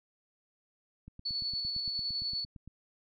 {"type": "click train", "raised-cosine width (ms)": 5, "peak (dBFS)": -35, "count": 15, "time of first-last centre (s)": [1.08, 2.676], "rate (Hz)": 8.77}
{"type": "tone with tremolo", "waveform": "sine", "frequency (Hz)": 4435, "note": "C#8", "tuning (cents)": 0, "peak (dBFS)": -31, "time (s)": [1.25, 2.45], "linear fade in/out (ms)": 10, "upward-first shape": "square", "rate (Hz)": 10, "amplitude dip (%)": 25}
{"effects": []}